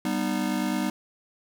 square chord, G augmented, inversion none, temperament just, 196 / 245 / 306.2 Hz, G3 / B3 / D#4, 0 / -14 / -28 cents, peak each -30 dBFS, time 0.05-0.9 s, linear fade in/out 2 ms, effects none

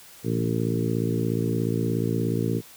harmonic tone with a mistuned harmonic, 56.9 Hz, A#1, 41 cents flat, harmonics 2 / 3 / 4 / 5 / 6 / 7 / 8, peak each -27 / -29 / -30 / -31 / -32 / -32 / -33 dBFS, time 0.23-2.62 s, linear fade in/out 50 ms, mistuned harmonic 2, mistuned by +41 cents, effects white hiss -48 dBFS RMS until 2.76 s

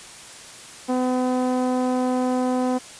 sawtooth tone with low-pass filter, 253.1 Hz, B3, 43 cents sharp, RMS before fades -22 dBFS, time 0.88-2.79 s, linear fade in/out 20 ms, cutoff 860 Hz, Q 1.3, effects white hiss -41 dBFS RMS until 2.99 s + resampled to 22050 Hz

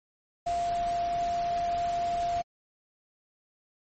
sine tone in noise, 694 Hz, F5, 11 cents flat, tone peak -26 dBFS, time 0.46-2.42 s, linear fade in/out 10 ms, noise pink, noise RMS -42 dBFS, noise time 0.46-2.42 s, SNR +13 dB, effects MP3 32 kbps

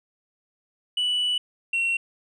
sine tone pair in turn, 2960 / 2728 Hz, F#7 / F7, 0 / -41 cents, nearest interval minor second, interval 141 cents, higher first, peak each -19 dBFS, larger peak neither, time 0.97-1.38 / 1.73-1.97 s, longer first, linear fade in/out 5 ms, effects tanh soft clip ceiling -20 dBFS

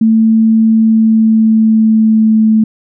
sine tone with pitch glide, 222.5 to 218.9 Hz, A3 to A3, +20 to -9 cents, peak -5 dBFS, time 0.01-2.64 s, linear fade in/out 5 ms, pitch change -29 cents, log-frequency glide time 0.67-2.45 s, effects none

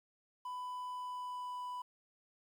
triangle tone with pitch glide, 997 to 991.3 Hz, B5 to B5, +16 to +6 cents, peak -38 dBFS, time 0.45-1.82 s, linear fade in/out 5 ms, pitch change -10 cents, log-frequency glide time 0.92-1.64 s, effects 11-bit

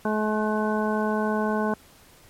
harmonic tone, 214.2 Hz, A3, 46 cents flat, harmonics 1 / 2 / 3 / 4 / 5 / 7, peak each -25 / -28 / -30 / -31 / -32 / -33 dBFS, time 0.05-1.74 s, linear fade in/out 2 ms, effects pink hiss -53 dBFS RMS until 2.29 s + MP3 64 kbps

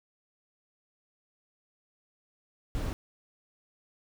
brown noise, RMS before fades -32 dBFS, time 2.75-2.93 s, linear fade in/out 0 ms, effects none

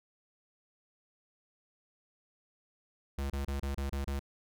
square tone bursts, 69.3 Hz, C#2, in tune, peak -33 dBFS, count 7, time 3.18-4.194 s, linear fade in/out 5 ms, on 120 ms, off 29 ms, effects none

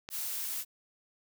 click, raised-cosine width 0.2 ms, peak -23 dBFS, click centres 0.089 s
blue noise, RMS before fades -36 dBFS, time 0.1-0.65 s, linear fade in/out 50 ms
effects none

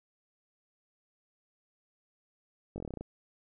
slowing click train, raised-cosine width 2 ms, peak -26 dBFS, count 10, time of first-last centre 2.76-3.01 s, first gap 20 ms, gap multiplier 1.08, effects none

